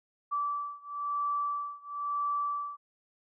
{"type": "beating tone pair", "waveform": "sine", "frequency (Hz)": [1159, 1160], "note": ["D6", "D6"], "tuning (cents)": [-23, -22], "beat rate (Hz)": 1, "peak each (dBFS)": [-33, -34], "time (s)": [0.31, 2.77], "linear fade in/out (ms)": 20, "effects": []}